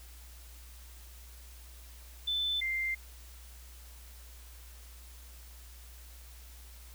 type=tone pair in turn; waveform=sine; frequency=3520 / 2093 Hz; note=A7 / C7; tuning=0 / 0 cents; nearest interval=major sixth; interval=900 cents; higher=first; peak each=-29 / -30 dBFS; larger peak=first; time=2.27-2.61 / 2.61-2.95 s; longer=neither; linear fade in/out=10 ms; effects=added 60 Hz sine -49 dBFS peak until 6.94 s + white hiss -56 dBFS RMS until 6.94 s